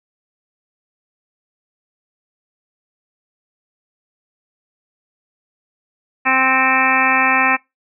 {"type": "harmonic tone with a mistuned harmonic", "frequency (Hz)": 261.6, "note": "C4", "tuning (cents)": 0, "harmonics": [1, 2, 3, 4, 5, 6, 7, 8, 9, 10], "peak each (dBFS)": [-24, -30, -20, -20, -21, -26, -18, -26, -20, -21], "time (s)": [6.25, 7.57], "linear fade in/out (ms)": 20, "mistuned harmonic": 8, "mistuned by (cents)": 72, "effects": ["noise-tail reverb RT60 0.2 s tail -23 dB re dry"]}